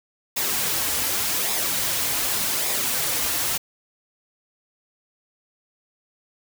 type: noise with flanger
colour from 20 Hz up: white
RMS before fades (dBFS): -24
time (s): 0.36-3.58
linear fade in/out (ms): 10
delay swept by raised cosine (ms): 0.66 to 5.46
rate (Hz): 0.86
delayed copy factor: -0.5
effects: none